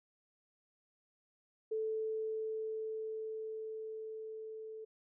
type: tone with level ramp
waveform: sine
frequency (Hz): 438.8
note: A4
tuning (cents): -5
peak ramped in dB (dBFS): -33 to -44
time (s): 1.71-4.85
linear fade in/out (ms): 10
effects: none